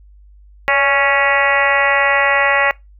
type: harmonic tone with a mistuned harmonic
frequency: 277.2 Hz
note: C#4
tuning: in tune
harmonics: 2 / 3 / 4 / 5 / 6 / 7 / 8 / 9 / 10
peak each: -19 / -20 / -20 / -22 / -23 / -16 / -22 / -24 / -26 dBFS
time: 0.68-2.71 s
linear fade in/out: 0 ms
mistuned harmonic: 2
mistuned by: +37 cents
effects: noise-tail reverb RT60 0.2 s tail -23 dB re dry + added 50 Hz sine -41 dBFS peak until 2.99 s